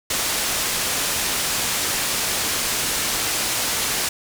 white low-pass noise, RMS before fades -23 dBFS, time 0.1-4.09 s, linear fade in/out 5 ms, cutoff 9800 Hz, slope 12 dB/octave, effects none

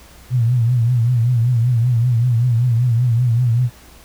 sine tone with vibrato, 120 Hz, B2, 49 cents flat, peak -12 dBFS, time 0.3-3.7 s, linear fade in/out 50 ms, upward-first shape triangle, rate 5.2 Hz, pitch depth 120 cents each way, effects added 60 Hz sine -47 dBFS peak until 4.04 s + pink hiss -45 dBFS RMS until 4.04 s

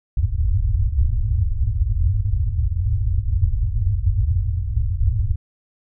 white low-pass noise, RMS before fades -19 dBFS, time 0.17-5.36 s, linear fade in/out 5 ms, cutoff 110 Hz, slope 96 dB/octave, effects none

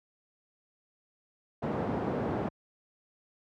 pink band-pass noise, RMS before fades -32 dBFS, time 1.62-2.49 s, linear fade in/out 10 ms, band 130 to 790 Hz, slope 12 dB/octave, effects high-pass 60 Hz 12 dB/octave

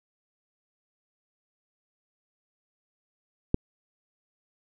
click, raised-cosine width 3 ms, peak -8 dBFS, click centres 3.544 s, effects none

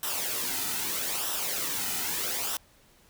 white noise with flanger, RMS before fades -31 dBFS, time 0.03-2.57 s, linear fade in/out 2 ms, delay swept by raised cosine 0.44 to 1.84 ms, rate 0.79 Hz, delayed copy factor -0.6, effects pink hiss -60 dBFS RMS until 3.09 s

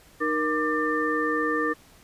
sine tone cluster, 307.3 / 470.6 / 1186 / 1793 Hz, D#4 / A#4 / D6 / A6, -21 / +16 / +17 / +32 cents, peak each -28 dBFS, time 0.2-1.74 s, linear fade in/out 20 ms, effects pink hiss -54 dBFS RMS until 2.03 s + resampled to 32000 Hz

